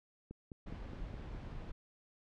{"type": "click train", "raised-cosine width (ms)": 3, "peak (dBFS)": -34, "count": 6, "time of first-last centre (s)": [0.31, 1.35], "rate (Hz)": 4.81}
{"type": "noise", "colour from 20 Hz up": "brown", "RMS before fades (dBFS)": -45, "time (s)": [0.66, 1.72], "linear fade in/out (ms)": 10}
{"effects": ["low-pass 4000 Hz 12 dB/octave"]}